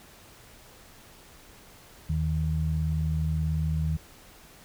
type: tone pair together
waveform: sine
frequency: 78.4 / 156.8 Hz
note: D#2 / D#3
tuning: +14 / +14 cents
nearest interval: octave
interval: 1200 cents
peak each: -27 dBFS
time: 2.09-3.97 s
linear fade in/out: 10 ms
effects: pink hiss -52 dBFS RMS until 4.64 s